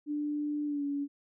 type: tone with pitch glide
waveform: sine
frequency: 295.5 to 284.1 Hz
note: D4 to C#4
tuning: +11 to +43 cents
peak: -30 dBFS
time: 0.06-1.08 s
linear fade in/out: 50 ms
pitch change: -68 cents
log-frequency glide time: 0.65-0.84 s
effects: none